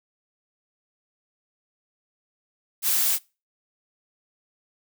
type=noise; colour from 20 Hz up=blue; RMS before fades=-22 dBFS; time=2.82-3.19 s; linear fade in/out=50 ms; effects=noise-tail reverb RT60 0.3 s tail -24 dB re dry